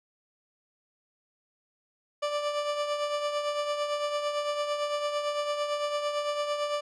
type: tone with tremolo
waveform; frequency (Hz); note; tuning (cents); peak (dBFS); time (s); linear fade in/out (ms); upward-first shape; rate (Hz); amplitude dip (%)
30% pulse; 587.3; D5; 0; -23; 2.22-6.81; 10; triangle; 8.9; 55
effects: low-pass 6000 Hz 12 dB/octave